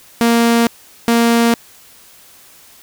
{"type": "tone pair in turn", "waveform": "sawtooth", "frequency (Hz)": [233.1, 233.1], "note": ["A#3", "A#3"], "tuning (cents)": [0, 0], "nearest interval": "unison", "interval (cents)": 0, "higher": "neither", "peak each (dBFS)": -6, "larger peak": "neither", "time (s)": [[0.21, 0.67], [1.08, 1.54]], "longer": "neither", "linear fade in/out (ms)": 0, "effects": ["white hiss -44 dBFS RMS until 2.82 s"]}